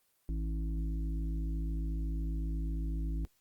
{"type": "harmonic tone", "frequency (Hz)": 54, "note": "A1", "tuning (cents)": -32, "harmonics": [1, 3, 5, 6], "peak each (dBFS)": [-32, -42, -46, -48], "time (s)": [0.29, 3.25], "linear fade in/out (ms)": 0, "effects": ["white hiss -73 dBFS RMS until 3.4 s", "Opus 24 kbps"]}